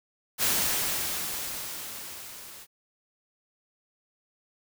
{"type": "noise with level ramp", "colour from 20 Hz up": "white", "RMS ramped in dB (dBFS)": [-24, -46], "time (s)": [0.38, 2.67], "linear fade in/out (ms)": 50, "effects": []}